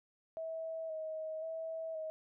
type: tone with vibrato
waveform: sine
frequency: 640 Hz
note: D#5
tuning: 49 cents sharp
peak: -38 dBFS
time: 0.37-2.1 s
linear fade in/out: 0 ms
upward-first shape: square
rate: 0.95 Hz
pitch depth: 22 cents each way
effects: none